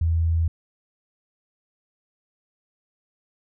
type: tone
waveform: sine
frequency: 82.41 Hz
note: E2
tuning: in tune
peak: -18 dBFS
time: 0.01-0.48 s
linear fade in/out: 5 ms
effects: none